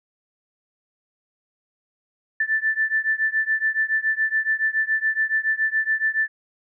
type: beating tone pair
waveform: sine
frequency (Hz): 1760 / 1767.1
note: A6 / A6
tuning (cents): 0 / +7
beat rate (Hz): 7.1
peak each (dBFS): -22 / -23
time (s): 2.4-6.28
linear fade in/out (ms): 5
effects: none